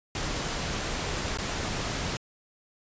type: noise with dropouts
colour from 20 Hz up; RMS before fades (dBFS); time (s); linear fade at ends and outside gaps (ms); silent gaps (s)
pink; -31; 0.15-2.17; 2; 1.374-1.385
effects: resampled to 16000 Hz